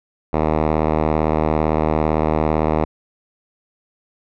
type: tone with low-pass filter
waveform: 5% pulse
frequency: 77.78 Hz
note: D#2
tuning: in tune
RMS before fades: -18 dBFS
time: 0.33-2.85 s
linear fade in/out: 5 ms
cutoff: 1300 Hz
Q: 0.67
effects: none